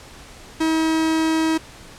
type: tone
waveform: 45% pulse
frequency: 320 Hz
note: D#4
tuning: 49 cents sharp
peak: -17 dBFS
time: 0.6-1.58 s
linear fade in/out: 10 ms
effects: pink hiss -42 dBFS RMS until 1.98 s + low-pass 9000 Hz 12 dB/octave